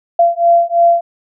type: beating tone pair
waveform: sine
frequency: 683 / 686 Hz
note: F5 / F5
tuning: -39 / -31 cents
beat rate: 3 Hz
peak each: -11 dBFS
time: 0.19-1.01 s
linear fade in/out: 5 ms
effects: none